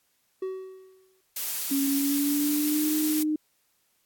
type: tone with exponential decay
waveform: triangle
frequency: 377.6 Hz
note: F#4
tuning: 35 cents sharp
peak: -25 dBFS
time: 0.42-1.21 s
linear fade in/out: 5 ms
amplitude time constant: 170 ms
type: noise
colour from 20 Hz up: blue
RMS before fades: -30 dBFS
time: 1.36-3.23 s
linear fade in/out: 5 ms
type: tone with pitch glide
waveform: sine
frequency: 276.4 to 306.7 Hz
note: C#4 to D#4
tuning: -5 to -25 cents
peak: -23 dBFS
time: 1.71-3.36 s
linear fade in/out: 5 ms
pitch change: +180 cents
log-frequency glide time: 1.87-2.94 s
effects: white hiss -70 dBFS RMS until 4.05 s + AAC 64 kbps